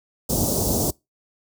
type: band-stop noise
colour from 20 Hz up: pink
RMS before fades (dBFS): -21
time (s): 0.29-0.91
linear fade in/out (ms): 10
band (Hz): 720 to 5400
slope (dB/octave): 24
effects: noise-tail reverb RT60 0.2 s tail -23 dB re dry + high-pass 60 Hz 12 dB/octave